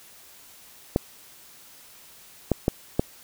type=clicks; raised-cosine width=2 ms; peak=-6 dBFS; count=4; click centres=0.961 / 2.517 / 2.681 / 2.995 s; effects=white hiss -50 dBFS RMS until 3.23 s